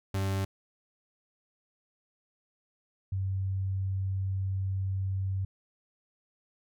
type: tone pair in turn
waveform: 40% pulse / sine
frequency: 97 / 95.83 Hz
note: G2 / G2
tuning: -18 / -39 cents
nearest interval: unison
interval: 21 cents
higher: first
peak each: -27 / -28 dBFS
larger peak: first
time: 0.14-0.45 / 3.12-5.45 s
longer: second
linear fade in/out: 5 ms
effects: none